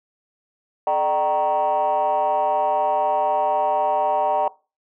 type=tone with frequency modulation; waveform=sine; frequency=768 Hz; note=G5; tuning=36 cents flat; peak=-16 dBFS; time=0.87-4.48 s; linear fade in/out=2 ms; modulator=168 Hz; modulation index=1.2; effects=noise-tail reverb RT60 0.3 s tail -21 dB re dry + tanh soft clip ceiling -13 dBFS